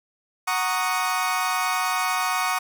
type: chord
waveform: 30% pulse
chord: D# minor seventh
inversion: first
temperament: equal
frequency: 740 / 932.3 / 1108.7 / 1244.5 Hz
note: F#5 / A#5 / C#6 / D#6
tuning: 0 / 0 / 0 / 0 cents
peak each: -25 / -27 / -24 / -25 dBFS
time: 0.47-2.59 s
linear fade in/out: 10 ms
effects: none